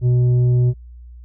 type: tone with tanh clipping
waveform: triangle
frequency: 123.47 Hz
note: B2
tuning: in tune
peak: -13 dBFS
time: 0.01-0.74 s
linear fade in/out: 50 ms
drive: 10 dB
effects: added 60 Hz sine -36 dBFS peak until 1.24 s